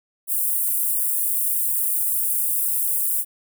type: high-pass noise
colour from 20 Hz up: white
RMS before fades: -22 dBFS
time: 0.27-3.25 s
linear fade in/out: 50 ms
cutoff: 8800 Hz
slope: 48 dB/octave
effects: none